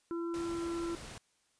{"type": "harmonic tone", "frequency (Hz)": 338.1, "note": "E4", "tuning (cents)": 44, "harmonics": [1, 3, 4], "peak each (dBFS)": [-34, -50, -47], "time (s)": [0.11, 0.95], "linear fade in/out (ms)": 0}
{"type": "noise", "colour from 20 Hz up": "pink", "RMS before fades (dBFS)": -47, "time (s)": [0.34, 1.18], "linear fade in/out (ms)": 0}
{"effects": ["white hiss -73 dBFS RMS until 1.59 s", "resampled to 22050 Hz"]}